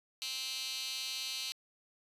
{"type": "tone with high-pass filter", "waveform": "15% pulse", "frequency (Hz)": 261.6, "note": "C4", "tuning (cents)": 0, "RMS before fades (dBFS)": -39, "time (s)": [0.22, 1.52], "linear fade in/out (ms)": 0, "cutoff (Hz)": 3600, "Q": 3.9, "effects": ["resampled to 32000 Hz"]}